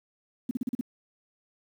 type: tone bursts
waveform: sine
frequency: 246.9 Hz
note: B3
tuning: in tune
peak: -25 dBFS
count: 6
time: 0.49-0.811 s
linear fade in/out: 5 ms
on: 21 ms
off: 39 ms
effects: 9-bit